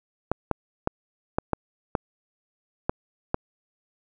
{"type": "clicks", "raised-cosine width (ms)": 1, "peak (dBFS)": -8, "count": 8, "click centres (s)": [0.316, 0.513, 0.874, 1.385, 1.533, 1.952, 2.895, 3.344], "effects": []}